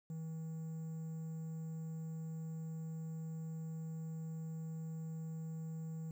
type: tone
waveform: triangle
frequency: 160.6 Hz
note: E3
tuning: 45 cents flat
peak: -39 dBFS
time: 0.1-6.11 s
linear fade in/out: 2 ms
effects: 11-bit